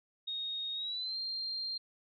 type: tone with pitch glide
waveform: sine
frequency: 3729 to 4186 Hz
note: A#7 to C8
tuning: 0 to 0 cents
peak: -35 dBFS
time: 0.27-1.78 s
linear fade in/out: 10 ms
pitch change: +200 cents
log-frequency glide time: 0.74-1.17 s
effects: none